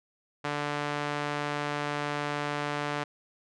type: tone with band-pass filter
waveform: sawtooth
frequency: 146.5 Hz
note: D3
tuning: 4 cents flat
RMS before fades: -32 dBFS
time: 0.44-3.04 s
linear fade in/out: 10 ms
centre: 1400 Hz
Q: 0.63
effects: resampled to 22050 Hz